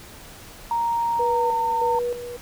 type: tone with pitch glide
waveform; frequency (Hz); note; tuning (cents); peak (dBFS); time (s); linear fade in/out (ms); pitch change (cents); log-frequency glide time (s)
sine; 932.3 to 911.5; A#5 to A#5; 0 to -39; -20; 0.71-1.99; 2; -39; 1.23-1.5
type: tone with tremolo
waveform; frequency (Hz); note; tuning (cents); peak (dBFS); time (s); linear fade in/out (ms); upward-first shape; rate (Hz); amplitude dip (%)
sine; 484.1; B4; -35; -22; 1.19-2.37; 10; square; 1.6; 65
type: click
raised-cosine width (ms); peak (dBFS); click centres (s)
3; -28; 1.949
effects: pink hiss -43 dBFS RMS until 2.41 s